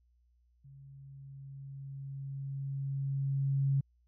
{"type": "tone with level ramp", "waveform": "sine", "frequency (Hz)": 137.3, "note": "C#3", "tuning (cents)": -16, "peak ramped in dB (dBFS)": [-51, -25], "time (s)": [0.64, 3.81], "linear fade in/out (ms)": 10, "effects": ["added 60 Hz sine -66 dBFS peak until 4.07 s"]}